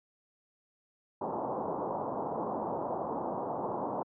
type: low-pass noise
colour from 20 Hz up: white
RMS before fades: -34 dBFS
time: 1.21-4.03 s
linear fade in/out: 5 ms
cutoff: 1000 Hz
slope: 48 dB/octave
effects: high-pass 200 Hz 12 dB/octave